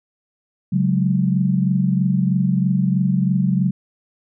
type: chord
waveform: sine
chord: C# suspended fourth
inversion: none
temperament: just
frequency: 138.59 / 184.79 / 207.9 Hz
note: C#3 / F#3 / G#3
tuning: 0 / -2 / +2 cents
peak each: -20 / -17 / -23 dBFS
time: 0.72-3.71 s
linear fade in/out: 10 ms
effects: none